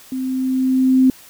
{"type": "tone with level ramp", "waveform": "sine", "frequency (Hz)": 260, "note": "C4", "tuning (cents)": -11, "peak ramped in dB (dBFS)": [-21, -8], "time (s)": [0.12, 1.1], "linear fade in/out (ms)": 2, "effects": ["white hiss -44 dBFS RMS until 1.29 s"]}